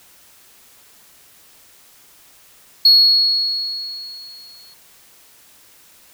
sine tone with exponential decay, 4335 Hz, C#8, 39 cents flat, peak -4 dBFS, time 2.85-4.74 s, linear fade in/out 5 ms, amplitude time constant 410 ms, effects tanh soft clip ceiling -4 dBFS + white hiss -49 dBFS RMS until 6.13 s

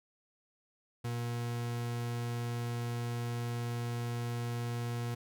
40% pulse tone, 119.1 Hz, A#2, 38 cents sharp, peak -33 dBFS, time 1.04-5.15 s, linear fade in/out 10 ms, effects none

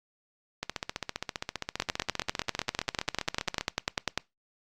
two click trains, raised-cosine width 0.2 ms, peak -14 / -9 dBFS, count 46 / 25, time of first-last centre 0.63-3.61 / 1.8-4.176 s, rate 15.1 / 10.1 Hz, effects noise-tail reverb RT60 0.2 s tail -22 dB re dry + Opus 48 kbps

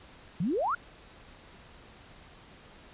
sine exponential sweep, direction up, 150.3 to 1493 Hz, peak -26 dBFS, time 0.4-0.75 s, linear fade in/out 5 ms, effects pink hiss -53 dBFS RMS until 2.93 s + resampled to 8000 Hz

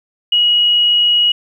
sine tone, 2903 Hz, F#7, 34 cents flat, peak -9 dBFS, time 0.32-1.32 s, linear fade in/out 5 ms, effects 8-bit

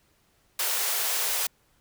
white high-pass noise, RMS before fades -27 dBFS, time 0.59-1.47 s, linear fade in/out 5 ms, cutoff 400 Hz, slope 48 dB/octave, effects pink hiss -66 dBFS RMS until 1.8 s

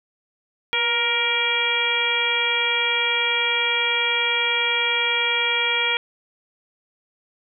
harmonic tone with a mistuned harmonic, 470 Hz, A#4, 14 cents sharp, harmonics 1 / 2 / 3 / 4 / 5 / 6 / 7, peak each -31 / -29 / -29 / -29 / -22 / -32 / -24 dBFS, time 0.73-5.97 s, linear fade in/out 0 ms, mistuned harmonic 1, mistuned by +42 cents, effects none

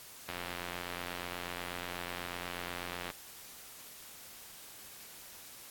click train, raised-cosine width 0.3 ms, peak -22 dBFS, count 249, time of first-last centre 0.29-3.102 s, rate 88.2 Hz, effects white hiss -51 dBFS RMS until 5.7 s + AAC 64 kbps

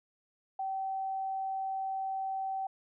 sine tone, 770 Hz, G5, 31 cents flat, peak -32 dBFS, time 0.59-2.67 s, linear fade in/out 5 ms, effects none

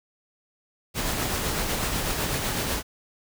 pink noise with tremolo, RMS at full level -26 dBFS, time 0.94-2.83 s, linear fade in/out 50 ms, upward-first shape sine, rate 8 Hz, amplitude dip 30%, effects none

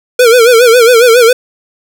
square tone with vibrato, 475.1 Hz, A#4, 33 cents sharp, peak -3 dBFS, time 0.19-1.33 s, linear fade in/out 5 ms, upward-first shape sine, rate 7.3 Hz, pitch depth 110 cents each way, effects none

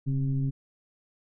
sine tone with frequency modulation, 137.2 Hz, C#3, 17 cents flat, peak -24 dBFS, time 0.06-0.51 s, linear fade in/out 20 ms, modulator 130 Hz, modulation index 0.66, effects none

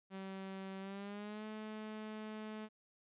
sawtooth tone with pitch glide, 192.1 to 215.6 Hz, G3 to A3, -35 to -35 cents, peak -40 dBFS, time 0.1-2.69 s, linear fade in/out 50 ms, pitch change +200 cents, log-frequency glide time 0.79-1.45 s, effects resampled to 8000 Hz

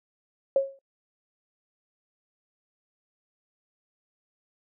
sine tone with exponential decay, 545 Hz, C#5, 29 cents flat, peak -15 dBFS, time 0.56-0.79 s, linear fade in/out 2 ms, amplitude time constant 48 ms, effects noise-tail reverb RT60 0.1 s tail -25 dB re dry

